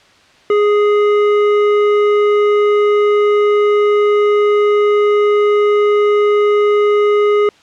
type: tone with hard clipping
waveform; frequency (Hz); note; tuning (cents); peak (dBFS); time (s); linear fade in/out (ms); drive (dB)
sine; 415.3; G#4; 0; -11; 0.5-7.49; 2; 11
effects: white hiss -47 dBFS RMS until 7.62 s + low-pass 4000 Hz 12 dB/octave